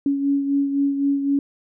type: beating tone pair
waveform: sine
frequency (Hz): 279.4 / 283.3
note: C#4 / C#4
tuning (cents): +14 / +38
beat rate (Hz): 3.9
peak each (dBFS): -18 / -27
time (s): 0.06-1.39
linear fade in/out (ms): 2
effects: none